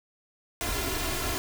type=noise with comb filter; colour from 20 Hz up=pink; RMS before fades=-30 dBFS; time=0.61-1.38 s; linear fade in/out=0 ms; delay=2.9 ms; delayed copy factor=+0.75; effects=none